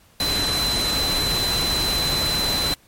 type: tone in noise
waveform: sine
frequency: 4039 Hz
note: B7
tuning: 38 cents sharp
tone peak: -21 dBFS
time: 0.2-2.74 s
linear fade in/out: 2 ms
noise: pink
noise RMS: -25 dBFS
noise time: 0.2-2.74 s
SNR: +1 dB
effects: pink hiss -55 dBFS RMS until 2.87 s + MP3 64 kbps